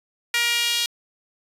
sawtooth tone with high-pass filter sweep, 473.1 Hz, A#4, 26 cents sharp, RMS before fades -22 dBFS, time 0.34-0.86 s, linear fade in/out 2 ms, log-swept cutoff 2100 to 3400 Hz, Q 2.2, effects resampled to 32000 Hz

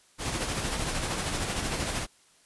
pink noise with tremolo, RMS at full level -29 dBFS, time 0.18-2.07 s, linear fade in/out 50 ms, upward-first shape sine, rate 13 Hz, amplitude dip 40%, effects white hiss -61 dBFS RMS until 2.45 s + resampled to 24000 Hz

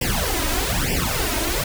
pink noise with flanger, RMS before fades -22 dBFS, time 0.01-1.64 s, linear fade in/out 5 ms, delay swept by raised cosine 0.38 to 3.18 ms, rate 1.1 Hz, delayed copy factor +1, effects none

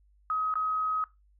sine tone with dropouts, 1267 Hz, D#6, 31 cents sharp, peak -26 dBFS, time 0.3-1.04 s, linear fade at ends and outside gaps 1 ms, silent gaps 0.54-0.555 s, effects noise-tail reverb RT60 0.2 s tail -18 dB re dry + added 50 Hz sine -60 dBFS peak until 1.39 s

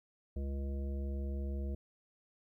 harmonic tone, 69 Hz, C#2, 7 cents flat, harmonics 1 / 3 / 5 / 7 / 9, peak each -35 / -45 / -49 / -52 / -54 dBFS, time 0.36-1.75 s, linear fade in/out 5 ms, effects 13-bit

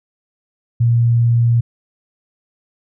sine tone, 117.8 Hz, A#2, 19 cents sharp, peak -10 dBFS, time 0.8-1.61 s, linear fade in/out 10 ms, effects none

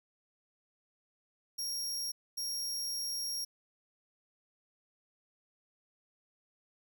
sawtooth tone bursts at uneven times, 5588 Hz, F8, in tune, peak -32 dBFS, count 2, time 1.58-2.12 / 2.37-3.45 s, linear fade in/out 10 ms, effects none

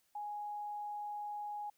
sine tone, 830.6 Hz, G#5, in tune, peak -39 dBFS, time 0.15-1.7 s, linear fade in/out 5 ms, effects white hiss -75 dBFS RMS until 1.77 s

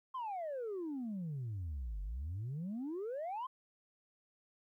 sine exponential two-way sweep, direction down then up, 1074 to 46.25 to 1074 Hz, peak -36 dBFS, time 0.14-3.47 s, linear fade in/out 10 ms, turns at 2.02 s, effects tanh soft clip ceiling -36 dBFS + 13-bit

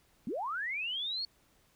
sine linear sweep, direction up, 182.9 to 4438 Hz, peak -33 dBFS, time 0.27-1.25 s, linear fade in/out 2 ms, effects pink hiss -68 dBFS RMS until 1.75 s

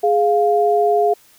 sine tone pair together, 416.2 / 700 Hz, G#4 / F5, +4 / +4 cents, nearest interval major sixth, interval 900 cents, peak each -15 dBFS, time 0.03-1.14 s, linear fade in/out 10 ms, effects white hiss -51 dBFS RMS until 1.38 s

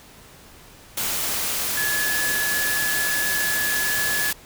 sine tone in noise, 1704 Hz, G#6, 44 cents sharp, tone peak -23 dBFS, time 1.77-4.31 s, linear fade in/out 5 ms, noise white, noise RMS -25 dBFS, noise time 0.97-4.33 s, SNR -1 dB, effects pink hiss -47 dBFS RMS until 4.45 s

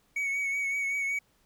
triangle tone with vibrato, 2234 Hz, C#7, 13 cents sharp, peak -26 dBFS, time 0.16-1.19 s, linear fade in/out 5 ms, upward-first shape triangle, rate 5.3 Hz, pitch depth 36 cents each way, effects pink hiss -68 dBFS RMS until 1.45 s

